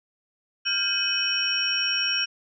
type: tone cluster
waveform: sine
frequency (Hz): 1403 / 1586 / 2546 / 2995 / 5560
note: F6 / G6 / D#7 / F#7 / F8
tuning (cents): +8 / +20 / +39 / +20 / -9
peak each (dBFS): -35 / -32 / -29 / -26 / -27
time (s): 0.65-2.26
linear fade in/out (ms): 20
effects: none